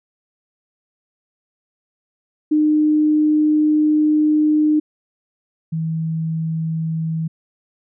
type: tone pair in turn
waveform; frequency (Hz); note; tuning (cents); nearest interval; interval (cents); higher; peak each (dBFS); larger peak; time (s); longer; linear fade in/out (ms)
sine; 304.4 / 161.25; D#4 / E3; -38 / -38; major seventh; 1100; first; -12 / -19; first; 2.51-4.8 / 5.72-7.28; first; 10
effects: none